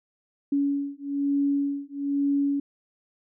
sine beating tone pair, 281.3 / 282.4 Hz, C#4 / C#4, +26 / +32 cents, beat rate 1.1 Hz, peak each -26 dBFS, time 0.52-2.6 s, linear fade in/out 5 ms, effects none

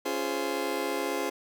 30% pulse chord, Db major seventh, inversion none, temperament just, 277.2 / 346.5 / 415.8 / 519.7 Hz, Db4 / F4 / Ab4 / C5, 0 / -14 / +2 / -12 cents, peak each -33 / -32 / -31 / -32 dBFS, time 0.05-1.3 s, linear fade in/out 10 ms, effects none

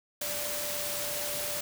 sine tone in noise, 587.3 Hz, D5, in tune, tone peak -39 dBFS, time 0.21-1.61 s, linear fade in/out 5 ms, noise white, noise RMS -34 dBFS, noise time 0.21-1.61 s, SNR -8 dB, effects none

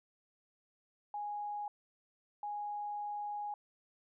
sine tone bursts at uneven times, 828 Hz, G#5, 5 cents flat, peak -37 dBFS, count 2, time 1.14-1.68 / 2.43-3.54 s, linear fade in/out 2 ms, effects none

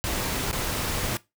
pink noise with dropouts, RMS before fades -28 dBFS, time 0.04-1.17 s, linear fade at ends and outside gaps 0 ms, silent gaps 0.513-0.529 s, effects noise-tail reverb RT60 0.2 s tail -18 dB re dry

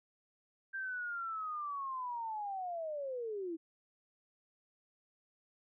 sine linear sweep, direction down, 1587 to 316.5 Hz, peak -37 dBFS, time 0.73-3.57 s, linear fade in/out 20 ms, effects none

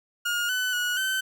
30% pulse tone with pitch steps, 1426 / 1500 / 1460 / 1533 Hz, F6 / F#6 / F#6 / G6, +36 / +23 / -24 / -39 cents, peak -22 dBFS, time 0.25-1.21 s, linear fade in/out 10 ms, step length 240 ms, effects none

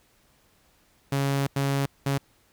sawtooth tone bursts at uneven times, 138.59 Hz, C#3, in tune, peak -19 dBFS, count 3, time 1.12-1.47 / 1.56-1.86 / 2.06-2.18 s, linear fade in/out 5 ms, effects pink hiss -63 dBFS RMS until 2.52 s

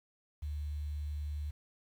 sine tone with quantisation, 74.1 Hz, D2, 16 cents sharp, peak -35 dBFS, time 0.42-1.51 s, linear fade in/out 10 ms, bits 10, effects none

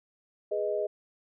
sine chord, G# minor, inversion none, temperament equal, 415.3 / 493.9 / 622.3 Hz, G#4 / B4 / D#5, 0 / 0 / 0 cents, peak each -31 / -35 / -30 dBFS, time 0.51-0.87 s, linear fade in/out 10 ms, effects none

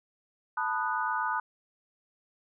sine chord, B dominant seventh, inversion third, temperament equal with one note detuned, 880 / 987.8 / 1235.2 / 1480 Hz, A5 / B5 / D#6 / F#6, 0 / 0 / -13 / 0 cents, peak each -33 dBFS, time 0.57-1.4 s, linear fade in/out 5 ms, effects none

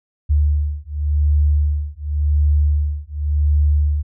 sine beating tone pair, 73.5 / 74.4 Hz, D2 / D2, +2 / +23 cents, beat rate 0.9 Hz, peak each -17 dBFS, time 0.29-4.03 s, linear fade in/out 20 ms, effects none

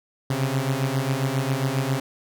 sawtooth beating tone pair, 130.2 / 137.6 Hz, C3 / C#3, -8 / -12 cents, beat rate 7.4 Hz, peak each -21 dBFS, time 0.3-2 s, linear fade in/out 5 ms, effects none

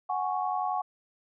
sine chord, F# suspended second, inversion none, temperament equal, 740 / 830.6 / 1108.7 Hz, F#5 / G#5 / C#6, 0 / 0 / 0 cents, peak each -30 / -32 / -33 dBFS, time 0.09-0.82 s, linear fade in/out 10 ms, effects none

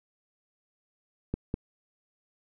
clicks, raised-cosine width 3 ms, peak -16 dBFS, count 2, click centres 1.34 / 1.541 s, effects none

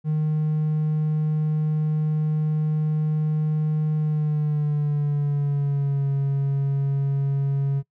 triangle tone with pitch glide, 153.8 to 138.61 Hz, D#3 to C#3, -20 to 0 cents, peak -17 dBFS, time 0.04-7.83 s, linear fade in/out 50 ms, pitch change -180 cents, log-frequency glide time 3.96-6.09 s, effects noise-tail reverb RT60 0.1 s tail -22 dB re dry + tanh soft clip ceiling -13 dBFS

